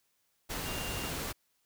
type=tone in noise; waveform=sine; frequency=2794 Hz; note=F7; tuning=in tune; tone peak=-43 dBFS; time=0.64-1.11 s; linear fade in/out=20 ms; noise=pink; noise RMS=-37 dBFS; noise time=0.49-1.33 s; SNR=-9 dB; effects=white hiss -75 dBFS RMS until 1.65 s